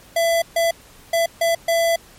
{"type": "tone bursts at uneven times", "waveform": "square", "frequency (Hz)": 669, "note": "E5", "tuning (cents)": 25, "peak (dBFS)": -16, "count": 5, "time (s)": [[0.16, 0.42], [0.56, 0.71], [1.13, 1.26], [1.41, 1.55], [1.68, 1.96]], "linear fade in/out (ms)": 5, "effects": ["pink hiss -47 dBFS RMS until 2.18 s", "MP3 64 kbps"]}